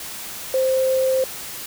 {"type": "tone in noise", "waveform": "sine", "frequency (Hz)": 523.3, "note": "C5", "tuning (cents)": 0, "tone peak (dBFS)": -16, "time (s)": [0.54, 1.24], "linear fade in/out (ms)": 2, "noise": "white", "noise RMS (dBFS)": -33, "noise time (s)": [0, 1.66], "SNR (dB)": 14, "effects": []}